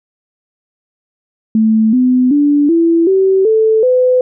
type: tone with pitch steps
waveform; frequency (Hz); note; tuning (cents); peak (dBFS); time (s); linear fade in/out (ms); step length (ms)
sine; 220 / 252.7 / 290.3 / 333.5 / 383 / 440 / 505.4; A3 / B3 / D4 / E4 / G4 / A4 / B4; 0 / +40 / -20 / +20 / -40 / 0 / +40; -7; 1.55-4.21; 2; 380
effects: none